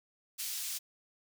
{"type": "high-pass noise", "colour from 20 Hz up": "pink", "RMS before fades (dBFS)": -38, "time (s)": [0.38, 0.79], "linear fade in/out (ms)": 20, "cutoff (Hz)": 4300, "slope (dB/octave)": 12, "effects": []}